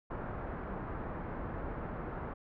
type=low-pass noise; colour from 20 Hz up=pink; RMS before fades=-40 dBFS; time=0.1-2.34 s; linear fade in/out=10 ms; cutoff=1500 Hz; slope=24 dB/octave; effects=none